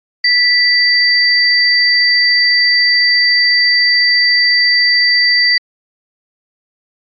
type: tone pair together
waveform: sine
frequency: 1969 / 4655 Hz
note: B6 / D8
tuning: -6 / -16 cents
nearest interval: octave + minor third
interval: 1490 cents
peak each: -11 dBFS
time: 0.24-5.58 s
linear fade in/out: 5 ms
effects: AAC 64 kbps